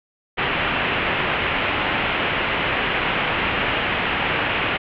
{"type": "low-pass noise", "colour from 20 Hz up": "white", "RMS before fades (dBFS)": -22, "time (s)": [0.37, 4.78], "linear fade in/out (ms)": 20, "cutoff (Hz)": 3000, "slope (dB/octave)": 48, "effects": []}